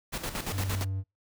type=noise with tremolo; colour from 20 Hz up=pink; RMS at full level=-33 dBFS; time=0.12-0.85 s; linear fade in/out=20 ms; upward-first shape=square; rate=8.7 Hz; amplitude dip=65%
type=tone; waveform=triangle; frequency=96.1 Hz; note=G2; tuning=34 cents flat; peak=-27 dBFS; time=0.5-1.04 s; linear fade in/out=50 ms
effects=noise-tail reverb RT60 0.2 s tail -26 dB re dry